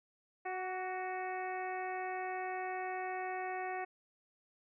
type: harmonic tone with a mistuned harmonic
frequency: 370.4 Hz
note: F#4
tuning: 2 cents sharp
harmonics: 1 / 2 / 3 / 4 / 5 / 6 / 7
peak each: -43 / -39 / -49 / -50 / -46 / -49 / -54 dBFS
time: 0.45-3.85 s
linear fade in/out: 10 ms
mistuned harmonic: 3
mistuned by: +27 cents
effects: none